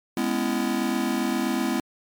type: chord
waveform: square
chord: C# minor seventh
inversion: second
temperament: just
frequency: 207.9 / 249.5 / 277.2 / 332.6 Hz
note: G#3 / B3 / C#4 / E4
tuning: +2 / +18 / 0 / +16 cents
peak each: -30 / -27 / -32 / -29 dBFS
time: 0.17-1.8 s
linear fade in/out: 2 ms
effects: MP3 96 kbps